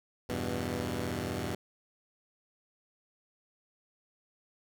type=chord; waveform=10% pulse; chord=E minor; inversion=none; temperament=equal; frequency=82.41 / 98 / 123.47 Hz; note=E2 / G2 / B2; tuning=0 / 0 / 0 cents; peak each=-29 dBFS; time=0.29-1.55 s; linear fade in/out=5 ms; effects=none